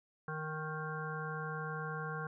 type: harmonic tone with a mistuned harmonic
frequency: 155.56 Hz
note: D#3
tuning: in tune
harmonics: 1 / 3 / 5 / 7 / 9 / 10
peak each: -41 / -45 / -48 / -45 / -45 / -46 dBFS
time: 0.28-2.27 s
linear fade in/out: 2 ms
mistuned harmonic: 10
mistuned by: +19 cents
effects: none